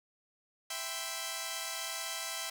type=chord; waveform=5% pulse; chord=C major seventh; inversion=first; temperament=equal with one note detuned; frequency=659.3 / 784 / 998.1 / 1046.5 Hz; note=E5 / G5 / B5 / C6; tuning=0 / 0 / +18 / 0 cents; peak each=-29 / -30 / -33 / -31 dBFS; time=0.7-2.5 s; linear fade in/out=5 ms; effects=none